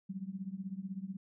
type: tone with tremolo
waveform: sine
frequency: 191.5 Hz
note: G3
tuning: 40 cents flat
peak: -34 dBFS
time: 0.09-1.17 s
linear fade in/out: 10 ms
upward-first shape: triangle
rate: 16 Hz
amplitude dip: 95%
effects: none